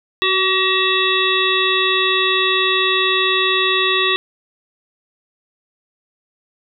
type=harmonic tone with a mistuned harmonic; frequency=380 Hz; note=F#4; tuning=46 cents sharp; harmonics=1 / 3 / 5 / 7 / 9 / 10; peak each=-21 / -21 / -21 / -21 / -21 / -21 dBFS; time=0.22-4.16 s; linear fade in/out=0 ms; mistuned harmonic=1; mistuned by=-20 cents; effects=none